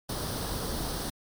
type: noise with comb filter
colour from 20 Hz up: pink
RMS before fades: -33 dBFS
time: 0.09-1.1 s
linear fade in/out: 5 ms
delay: 0.21 ms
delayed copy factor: +0.65
effects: MP3 96 kbps